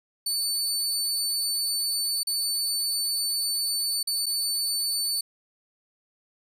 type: tone with dropouts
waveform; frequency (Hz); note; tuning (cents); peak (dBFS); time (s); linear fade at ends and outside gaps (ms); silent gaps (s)
25% pulse; 4504; C#8; +27; -20; 0.26-5.21; 5; 2.233-2.27 / 4.03-4.072 / 4.259-4.264
effects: none